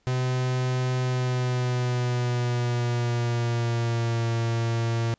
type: tone with pitch glide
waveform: 45% pulse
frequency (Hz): 127.3 to 115.39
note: C3 to A#2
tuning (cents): -47 to -17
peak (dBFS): -23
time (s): 0.07-5.14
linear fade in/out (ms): 0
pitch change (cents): -170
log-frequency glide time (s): 0.99-4.29
effects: pink hiss -68 dBFS RMS until 5.18 s + resampled to 16000 Hz